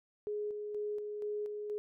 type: tone with tremolo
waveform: sine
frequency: 418.1 Hz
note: G#4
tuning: 12 cents sharp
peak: -34 dBFS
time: 0.27-1.78 s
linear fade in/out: 0 ms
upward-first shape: square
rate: 2.1 Hz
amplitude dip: 35%
effects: none